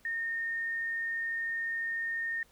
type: tone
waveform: sine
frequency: 1833 Hz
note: A#6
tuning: 30 cents flat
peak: -31 dBFS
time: 0.05-2.43 s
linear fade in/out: 2 ms
effects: pink hiss -64 dBFS RMS until 2.51 s